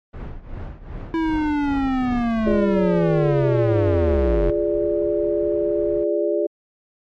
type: noise with tremolo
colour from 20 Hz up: brown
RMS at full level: -28 dBFS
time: 0.13-2.63 s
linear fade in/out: 10 ms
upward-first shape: triangle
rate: 2.6 Hz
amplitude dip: 85%
type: linear sweep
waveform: square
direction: down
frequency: 329.6 to 42.53 Hz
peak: -19 dBFS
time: 1.14-4.5 s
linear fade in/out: 0 ms
type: noise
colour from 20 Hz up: brown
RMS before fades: -37 dBFS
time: 1.86-6.04 s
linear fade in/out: 2 ms
type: chord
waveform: sine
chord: D diminished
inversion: first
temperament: equal with one note detuned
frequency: 343.8 / 415.3 / 587.3 Hz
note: F4 / Ab4 / D5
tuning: -27 / 0 / 0 cents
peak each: -22 dBFS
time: 2.46-6.47 s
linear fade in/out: 10 ms
effects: low-pass 2000 Hz 12 dB/octave + MP3 48 kbps